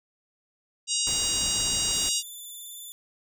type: harmonic tone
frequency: 949 Hz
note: A#5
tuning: 31 cents sharp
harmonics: 3 / 4 / 5 / 6 / 7 / 8 / 9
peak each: -32 / -32 / -32 / -32 / -32 / -32 / -32 dBFS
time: 0.87-2.23 s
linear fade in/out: 50 ms
type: noise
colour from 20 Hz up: pink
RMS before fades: -37 dBFS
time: 1.07-2.09 s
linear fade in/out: 0 ms
type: tone with vibrato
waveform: 5% pulse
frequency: 3520 Hz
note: A7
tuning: in tune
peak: -32 dBFS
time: 1.93-2.92 s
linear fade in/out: 0 ms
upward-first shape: sine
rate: 18 Hz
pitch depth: 25 cents each way
effects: none

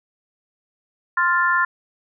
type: chord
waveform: sine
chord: F major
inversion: second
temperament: equal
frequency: 1046.5 / 1396.9 / 1760 Hz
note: C6 / F6 / A6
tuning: 0 / 0 / 0 cents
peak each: -20 dBFS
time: 1.17-1.65 s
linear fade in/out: 5 ms
effects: none

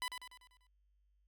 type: tone with echo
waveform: 15% pulse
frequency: 998 Hz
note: B5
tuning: 18 cents sharp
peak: -30 dBFS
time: 0.02-0.08 s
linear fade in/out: 0 ms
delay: 98 ms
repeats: 6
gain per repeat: -6 dB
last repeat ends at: 0.668 s
effects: added 50 Hz sine -70 dBFS peak until 1.27 s

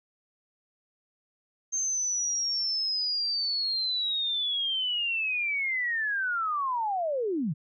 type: linear sweep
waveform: sine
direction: down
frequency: 6370 to 130 Hz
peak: -26 dBFS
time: 1.72-7.54 s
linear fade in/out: 20 ms
effects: none

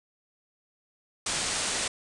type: low-pass noise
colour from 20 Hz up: white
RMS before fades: -30 dBFS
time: 1.26-1.88 s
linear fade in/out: 5 ms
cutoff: 9500 Hz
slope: 96 dB/octave
effects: none

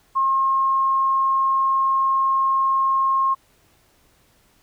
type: tone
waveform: sine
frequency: 1073 Hz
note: C6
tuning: 43 cents sharp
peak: -16 dBFS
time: 0.15-3.35 s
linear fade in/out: 20 ms
effects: pink hiss -59 dBFS RMS until 4.62 s

